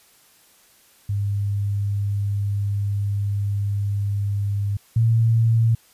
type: tone pair in turn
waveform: sine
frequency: 101.1 / 113.93 Hz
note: G#2 / A#2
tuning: -46 / -39 cents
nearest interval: major second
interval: 207 cents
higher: second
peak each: -20 / -14 dBFS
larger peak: second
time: 1.09-4.77 / 4.96-5.75 s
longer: first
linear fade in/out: 5 ms
effects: white hiss -55 dBFS RMS until 5.93 s + resampled to 32000 Hz

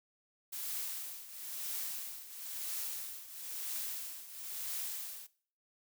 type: noise with tremolo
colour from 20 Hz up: blue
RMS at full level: -38 dBFS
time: 0.52-5.27 s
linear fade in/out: 10 ms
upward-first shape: triangle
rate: 1 Hz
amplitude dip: 80%
effects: noise-tail reverb RT60 0.5 s tail -20 dB re dry

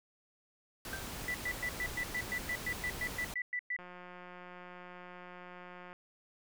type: noise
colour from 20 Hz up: pink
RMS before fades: -43 dBFS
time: 0.85-3.34 s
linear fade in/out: 2 ms
type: tone with exponential decay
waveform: sine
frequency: 1568 Hz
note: G6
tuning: in tune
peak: -36 dBFS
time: 0.93-1.11 s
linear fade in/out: 2 ms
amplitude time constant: 37 ms
type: tone bursts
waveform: sine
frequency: 1975.5 Hz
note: B6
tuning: in tune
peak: -33 dBFS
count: 15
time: 1.28-3.765 s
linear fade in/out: 2 ms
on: 63 ms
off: 110 ms
type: click train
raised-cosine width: 0.5 ms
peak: -35 dBFS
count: 384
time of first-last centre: 3.79-5.93 s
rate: 179 Hz
effects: none

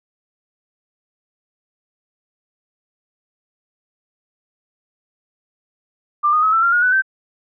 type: tone with pitch steps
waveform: sine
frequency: 1188 / 1234.2 / 1282.1 / 1331.9 / 1383.7 / 1437.5 / 1493.3 / 1551.4 Hz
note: D6 / D#6 / E6 / E6 / F6 / F6 / F#6 / G6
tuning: +20 / -14 / -48 / +17 / -16 / +50 / +16 / -18 cents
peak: -12 dBFS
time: 6.23-7.022 s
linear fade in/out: 20 ms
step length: 99 ms
effects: none

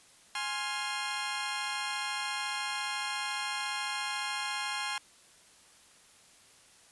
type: chord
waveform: 15% pulse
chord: F minor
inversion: first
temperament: equal with one note detuned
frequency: 830.6 / 1056.2 / 1396.9 Hz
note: Ab5 / C6 / F6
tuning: 0 / +16 / 0 cents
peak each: -30 / -30 / -33 dBFS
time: 0.35-4.98 s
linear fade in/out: 2 ms
effects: white hiss -59 dBFS RMS until 6.91 s + resampled to 24000 Hz

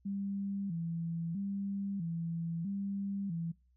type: tone with vibrato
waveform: sine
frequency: 181.8 Hz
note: F#3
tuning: 30 cents flat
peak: -34 dBFS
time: 0.05-3.52 s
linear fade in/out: 10 ms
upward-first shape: square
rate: 0.77 Hz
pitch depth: 150 cents each way
effects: noise-tail reverb RT60 0.3 s tail -23 dB re dry + added 62 Hz sine -66 dBFS peak until 3.76 s

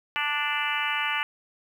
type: harmonic tone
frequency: 293.7 Hz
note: D4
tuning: in tune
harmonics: 3 / 4 / 5 / 6 / 7 / 8 / 9 / 10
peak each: -33 / -33 / -33 / -33 / -33 / -33 / -33 / -33 dBFS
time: 0.16-1.23 s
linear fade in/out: 0 ms
effects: 9-bit

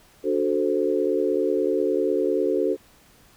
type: chord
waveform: sine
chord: D dominant seventh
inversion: none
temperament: equal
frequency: 293.7 / 370 / 440 / 523.3 Hz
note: D4 / F#4 / A4 / C5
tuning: 0 / 0 / 0 / 0 cents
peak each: -27 / -24 / -24 / -27 dBFS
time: 0.23-2.77 s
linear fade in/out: 50 ms
effects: pink hiss -55 dBFS RMS until 3.36 s

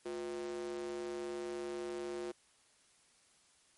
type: tone with high-pass filter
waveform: square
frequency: 71.2 Hz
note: C#2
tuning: 47 cents sharp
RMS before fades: -41 dBFS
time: 0.05-2.32 s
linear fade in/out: 10 ms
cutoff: 380 Hz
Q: 4.7
effects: white hiss -68 dBFS RMS until 3.77 s + MP3 48 kbps

